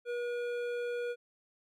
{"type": "tone with hard clipping", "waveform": "triangle", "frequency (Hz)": 481.7, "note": "B4", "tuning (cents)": -43, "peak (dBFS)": -35, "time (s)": [0.05, 1.16], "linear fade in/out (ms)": 50, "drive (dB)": 15, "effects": []}